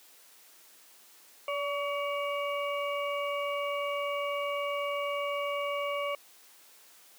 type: harmonic tone with a mistuned harmonic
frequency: 566 Hz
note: C#5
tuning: 36 cents sharp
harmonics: 1 / 2 / 4 / 5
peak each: -32 / -35 / -38 / -42 dBFS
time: 1.48-6.15 s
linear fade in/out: 2 ms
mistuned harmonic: 1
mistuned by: +24 cents
effects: white hiss -57 dBFS RMS until 7.18 s + high-pass 300 Hz 12 dB/octave